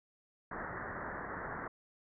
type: low-pass noise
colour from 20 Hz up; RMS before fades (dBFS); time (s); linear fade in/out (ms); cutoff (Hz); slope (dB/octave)
white; -42; 0.51-1.68; 5; 1900; 96
effects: none